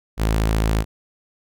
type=tone; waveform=sawtooth; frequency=54.3 Hz; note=A1; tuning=22 cents flat; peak=-13 dBFS; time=0.17-0.85 s; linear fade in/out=50 ms; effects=none